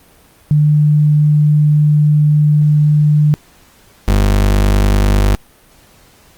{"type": "tone pair in turn", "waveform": ["sine", "35% pulse"], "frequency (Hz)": [149.7, 49.96], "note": ["D3", "G1"], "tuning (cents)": [33, 34], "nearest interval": "octave + perfect fifth", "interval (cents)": 1899, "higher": "first", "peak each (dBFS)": -7, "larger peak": "neither", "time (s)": [[0.51, 3.34], [4.08, 5.35]], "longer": "first", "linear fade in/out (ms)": 0, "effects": ["pink hiss -47 dBFS RMS until 6.37 s", "Opus 32 kbps"]}